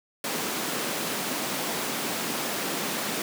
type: high-pass noise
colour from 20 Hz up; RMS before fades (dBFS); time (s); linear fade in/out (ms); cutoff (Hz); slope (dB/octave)
pink; -30; 0.24-3.22; 2; 180; 24
effects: none